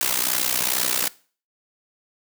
white noise with amplitude modulation, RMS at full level -19 dBFS, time 0.01-1.08 s, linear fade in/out 0 ms, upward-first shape sine, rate 62.3 Hz, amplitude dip 85%, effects noise-tail reverb RT60 0.4 s tail -20 dB re dry + high-pass 150 Hz 12 dB/octave

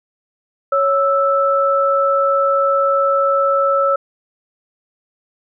sine tone pair together, 554 / 1318.5 Hz, C#5 / E6, -1 / 0 cents, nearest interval octave + minor third, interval 1501 cents, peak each -15 / -15 dBFS, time 0.72-3.96 s, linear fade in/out 5 ms, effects none

